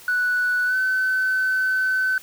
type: tone with pitch glide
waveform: sine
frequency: 1480 to 1520.7 Hz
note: F#6 to F#6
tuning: 0 to +47 cents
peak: -17 dBFS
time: 0.08-2.18 s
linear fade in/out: 2 ms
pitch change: +47 cents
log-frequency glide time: 0.66-0.76 s
effects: tanh soft clip ceiling -15 dBFS + white hiss -45 dBFS RMS until 2.22 s